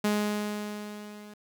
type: tone with level ramp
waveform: sawtooth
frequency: 208.8 Hz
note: G#3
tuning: 10 cents sharp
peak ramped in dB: -19 to -41 dBFS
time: 0.04-1.34 s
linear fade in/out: 5 ms
effects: 10-bit